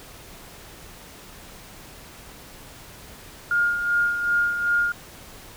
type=tone with tremolo; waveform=sine; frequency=1417 Hz; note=F6; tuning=25 cents sharp; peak=-17 dBFS; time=3.51-4.92 s; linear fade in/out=2 ms; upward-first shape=sine; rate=2.6 Hz; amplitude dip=55%; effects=pink hiss -44 dBFS RMS until 5.56 s